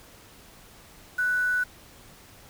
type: tone with quantisation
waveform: sine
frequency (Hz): 1485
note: F#6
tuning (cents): +6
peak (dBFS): -22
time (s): 1.18-1.64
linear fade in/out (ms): 10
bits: 7
effects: pink hiss -51 dBFS RMS until 2.49 s